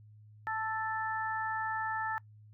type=harmonic tone; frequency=440 Hz; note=A4; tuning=in tune; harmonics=2 / 3 / 4; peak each=-35 / -38 / -37 dBFS; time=0.47-2.18 s; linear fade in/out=0 ms; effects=noise-tail reverb RT60 0.1 s tail -23 dB re dry + added 106 Hz sine -53 dBFS peak until 2.53 s